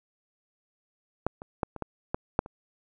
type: clicks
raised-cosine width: 1 ms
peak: -11 / -26 / -12 / -24 / -17 / -13 / -7 / -27 dBFS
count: 8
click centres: 1.266 / 1.419 / 1.632 / 1.763 / 1.823 / 2.145 / 2.391 / 2.461 s
effects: none